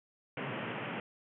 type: band-pass noise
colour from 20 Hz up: pink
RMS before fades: -39 dBFS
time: 0.37-1 s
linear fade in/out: 2 ms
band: 110 to 3100 Hz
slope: 96 dB/octave
effects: none